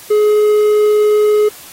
triangle tone, 421.9 Hz, G#4, 27 cents sharp, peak -6 dBFS, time 0.1-1.49 s, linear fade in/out 10 ms, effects white hiss -36 dBFS RMS until 1.72 s + AAC 48 kbps

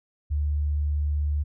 sine tone, 73.7 Hz, D2, 7 cents sharp, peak -22 dBFS, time 0.3-1.44 s, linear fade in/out 20 ms, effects none

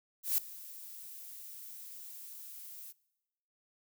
violet noise with ADSR envelope, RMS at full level -28 dBFS, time 0.23-2.93 s, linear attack 150 ms, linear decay 4 ms, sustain -20 dB, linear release 27 ms, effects noise-tail reverb RT60 1.0 s tail -23 dB re dry

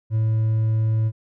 triangle tone with hard clipping, 110.4 Hz, A2, 6 cents sharp, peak -18 dBFS, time 0.1-1.12 s, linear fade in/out 50 ms, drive 5 dB, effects none

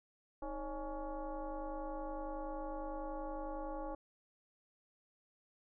sine tone with frequency modulation, 261.6 Hz, C4, in tune, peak -39 dBFS, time 0.42-3.95 s, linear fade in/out 5 ms, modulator 287 Hz, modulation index 2.5, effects none

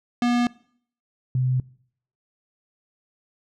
square / sine tone pair in turn, 241.6 / 127.98 Hz, B3 / C3, -38 / -38 cents, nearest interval major seventh, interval 1100 cents, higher first, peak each -19 dBFS, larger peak neither, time 0.22-0.47 / 1.35-1.6 s, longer neither, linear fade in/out 2 ms, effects noise-tail reverb RT60 0.6 s tail -22 dB re dry + low-pass 5000 Hz 12 dB/octave

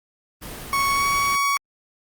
pink noise, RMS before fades -35 dBFS, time 0.41-1.37 s, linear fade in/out 20 ms
30% pulse tone with pitch glide, 1109 to 1122.5 Hz, C#6 to C#6, 0 to +21 cents, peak -16 dBFS, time 0.73-1.57 s, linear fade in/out 0 ms, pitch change +21 cents, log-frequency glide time 0.89-1.06 s
effects Opus 24 kbps

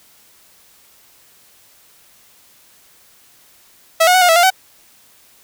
sawtooth tone with pitch steps, 652 / 725 / 742 / 714 / 655 / 698 / 756 Hz, E5 / F#5 / F#5 / F5 / E5 / F5 / F#5, -19 / -35 / +5 / +38 / -11 / -1 / +37 cents, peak -5 dBFS, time 4-4.504 s, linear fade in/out 10 ms, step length 72 ms, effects white hiss -50 dBFS RMS until 5.43 s

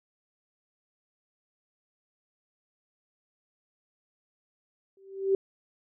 sine tone with exponential growth, 388.1 Hz, G4, 17 cents flat, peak -18 dBFS, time 4.97-5.35 s, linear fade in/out 2 ms, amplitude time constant 82 ms, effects none

